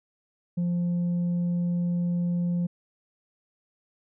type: tone with tanh clipping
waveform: sine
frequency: 174.61 Hz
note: F3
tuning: in tune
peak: -24 dBFS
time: 0.57-2.67 s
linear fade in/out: 10 ms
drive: 2 dB
effects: none